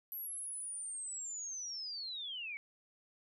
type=linear sweep; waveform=sine; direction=down; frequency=11840 to 2200 Hz; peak=-40 dBFS; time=0.12-2.57 s; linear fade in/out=0 ms; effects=none